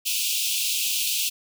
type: high-pass noise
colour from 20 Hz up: pink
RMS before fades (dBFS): -25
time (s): 0.05-1.3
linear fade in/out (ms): 20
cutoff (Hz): 2500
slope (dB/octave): 96
effects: none